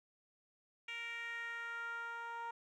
10% pulse tone with band-pass filter sweep, 466.2 Hz, A#4, in tune, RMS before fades -44 dBFS, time 0.88-2.51 s, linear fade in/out 5 ms, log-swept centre 2500 to 980 Hz, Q 3.7, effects none

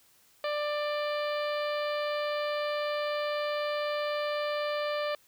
harmonic tone with a mistuned harmonic, 592 Hz, D5, 14 cents sharp, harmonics 1 / 2 / 3 / 4 / 5 / 6 / 7 / 8, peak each -30 / -36 / -40 / -42 / -44 / -46 / -47 / -48 dBFS, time 0.44-5.15 s, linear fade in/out 2 ms, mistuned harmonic 8, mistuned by -22 cents, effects white hiss -63 dBFS RMS until 5.27 s

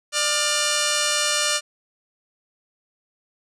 5% pulse tone pair together, 595 / 1415.2 Hz, D5 / F6, +22 / +23 cents, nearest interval octave + minor third, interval 1501 cents, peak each -10 dBFS, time 0.12-1.61 s, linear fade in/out 50 ms, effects resampled to 22050 Hz

